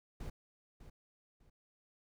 brown noise with echo, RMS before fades -43 dBFS, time 0.2-0.3 s, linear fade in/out 5 ms, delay 600 ms, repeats 2, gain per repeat -11 dB, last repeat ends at 1.5 s, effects none

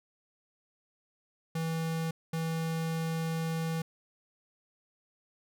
square tone bursts at uneven times, 162.9 Hz, E3, 20 cents flat, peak -31 dBFS, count 2, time 1.55-2.11 / 2.33-3.82 s, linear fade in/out 5 ms, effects none

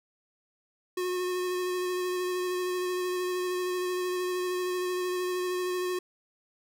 square tone with vibrato, 362.9 Hz, F#4, 34 cents flat, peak -29 dBFS, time 0.97-5.99 s, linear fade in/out 5 ms, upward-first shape sine, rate 13 Hz, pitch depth 15 cents each way, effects none

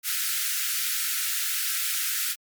white high-pass noise, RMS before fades -27 dBFS, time 0.03-2.36 s, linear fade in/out 50 ms, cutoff 1300 Hz, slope 96 dB/octave, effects MP3 96 kbps

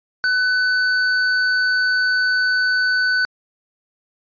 square tone, 1500 Hz, F#6, 23 cents sharp, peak -16 dBFS, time 0.24-3.25 s, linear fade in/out 0 ms, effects resampled to 11025 Hz

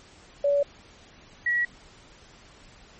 sine tone pair in turn, 570 / 1923.3 Hz, C#5 / B6, +48 / -46 cents, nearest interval octave + major sixth, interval 2106 cents, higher second, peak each -19 / -21 dBFS, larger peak first, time 0.44-0.63 / 1.46-1.65 s, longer neither, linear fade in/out 5 ms, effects pink hiss -52 dBFS RMS until 2.99 s + MP3 32 kbps

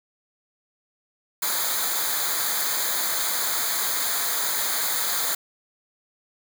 white noise with comb filter, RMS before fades -25 dBFS, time 1.42-5.35 s, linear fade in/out 5 ms, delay 0.36 ms, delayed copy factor -0.85, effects none

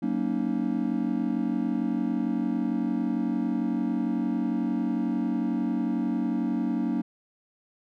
triangle chord, D# minor seventh, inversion first, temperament just, 186.68 / 233.3 / 280 / 311.1 Hz, F#3 / A#3 / C#4 / D#4, +16 / +2 / +18 / 0 cents, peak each -30 / -26 / -28 / -30 dBFS, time 0.02-7.02 s, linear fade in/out 10 ms, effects none

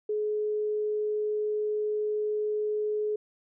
sine tone, 423.5 Hz, G#4, 34 cents sharp, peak -26 dBFS, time 0.09-3.16 s, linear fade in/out 5 ms, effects none

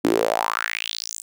sawtooth tone with high-pass filter sweep, 55.6 Hz, A1, 19 cents sharp, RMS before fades -24 dBFS, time 0.04-1.22 s, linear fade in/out 10 ms, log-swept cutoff 280 to 8600 Hz, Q 5.1, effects none

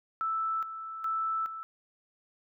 sine tone with tremolo, 1318.5 Hz, E6, in tune, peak -28 dBFS, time 0.21-1.63 s, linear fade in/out 0 ms, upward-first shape square, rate 1.2 Hz, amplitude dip 65%, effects none

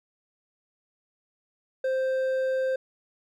sine tone with hard clipping, 523.3 Hz, C5, in tune, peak -25 dBFS, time 1.84-2.76 s, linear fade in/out 5 ms, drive 5 dB, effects none

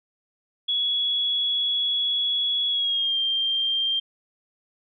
sine tone with pitch glide, 3366 to 3179 Hz, G#7 to G7, +23 to +24 cents, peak -21 dBFS, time 0.68-4 s, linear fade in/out 10 ms, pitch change -99 cents, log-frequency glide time 2.69-3.18 s, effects none

